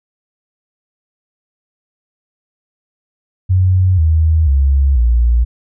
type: tone with pitch steps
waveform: sine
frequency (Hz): 92.5 / 79.6 / 68.5 / 58.95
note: F#2 / D#2 / C#2 / A#1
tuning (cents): 0 / +40 / -20 / +20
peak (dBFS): -8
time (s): 3.49-5.45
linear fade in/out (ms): 20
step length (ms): 490
effects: none